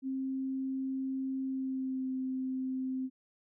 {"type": "tone with pitch glide", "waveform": "sine", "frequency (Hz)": [265.3, 260.4], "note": ["C4", "C4"], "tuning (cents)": [24, -8], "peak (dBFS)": -32, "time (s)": [0.02, 3.1], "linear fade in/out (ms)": 50, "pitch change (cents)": -32, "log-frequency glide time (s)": [1.44, 2.1], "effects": []}